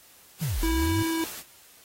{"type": "noise with tremolo", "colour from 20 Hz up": "white", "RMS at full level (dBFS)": -37, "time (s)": [0.38, 1.44], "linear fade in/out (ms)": 50, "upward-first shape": "triangle", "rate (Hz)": 4.8, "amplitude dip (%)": 30}
{"type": "linear two-way sweep", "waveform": "sine", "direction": "down then up", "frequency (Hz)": [174.61, 38.89, 107.2], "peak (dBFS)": -25, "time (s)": [0.41, 1.03], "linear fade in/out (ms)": 10, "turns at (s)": 0.6}
{"type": "tone", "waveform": "square", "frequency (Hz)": 326.7, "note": "E4", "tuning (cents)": -15, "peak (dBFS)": -26, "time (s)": [0.63, 1.24], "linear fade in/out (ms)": 0}
{"effects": ["white hiss -54 dBFS RMS until 1.84 s", "AAC 48 kbps"]}